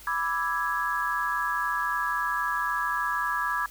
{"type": "chord", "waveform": "sine", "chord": "E dominant seventh", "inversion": "second", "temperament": "equal", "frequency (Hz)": [987.8, 1174.7, 1318.5, 1661.2], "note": ["B5", "D6", "E6", "G#6"], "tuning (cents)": [0, 0, 0, 0], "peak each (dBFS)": [-31, -30, -34, -29], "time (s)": [0.07, 3.66], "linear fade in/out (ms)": 2, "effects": ["added 50 Hz sine -51 dBFS peak until 3.7 s", "white hiss -49 dBFS RMS until 3.7 s"]}